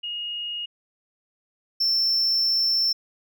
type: tone pair in turn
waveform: sine / triangle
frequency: 2867 / 5372 Hz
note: F7 / E8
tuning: +45 / +32 cents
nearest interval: major seventh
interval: 1087 cents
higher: second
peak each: -28 / -18 dBFS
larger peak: second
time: 0.03-0.66 / 1.8-2.93 s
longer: second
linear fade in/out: 10 ms
effects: none